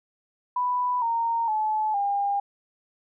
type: tone with pitch steps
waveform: sine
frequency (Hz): 990 / 923.7 / 861.8 / 804.1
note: B5 / A#5 / A5 / G5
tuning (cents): +4 / -16 / -36 / +44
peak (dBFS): -22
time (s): 0.56-2.4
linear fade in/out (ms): 5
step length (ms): 460
effects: none